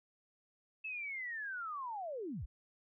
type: linear sweep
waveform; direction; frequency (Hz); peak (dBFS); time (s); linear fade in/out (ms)
sine; down; 2636 to 33.41; -39; 0.84-2.46; 10
effects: none